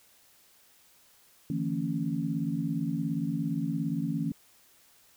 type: tone cluster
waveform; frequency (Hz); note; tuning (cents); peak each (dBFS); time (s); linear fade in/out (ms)
sine; 151.2 / 168.5 / 227.2 / 276.7; D#3 / E3 / A#3 / C#4; -49 / +38 / -44 / -3; -35 / -32 / -34 / -33; 1.5-4.32; 2
effects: white hiss -61 dBFS RMS until 5.16 s